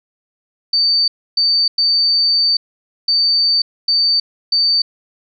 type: tone bursts at uneven times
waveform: sine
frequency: 4585 Hz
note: D8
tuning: 42 cents flat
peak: -11 dBFS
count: 6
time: 0.73-1.08 / 1.37-1.68 / 1.78-2.57 / 3.08-3.62 / 3.88-4.2 / 4.52-4.82 s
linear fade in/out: 5 ms
effects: none